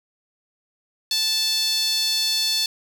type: tone with high-pass filter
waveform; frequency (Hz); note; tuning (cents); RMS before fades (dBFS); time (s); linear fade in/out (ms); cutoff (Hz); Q
sawtooth; 880; A5; 0; -22; 1.11-2.66; 2; 4100; 5.3
effects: none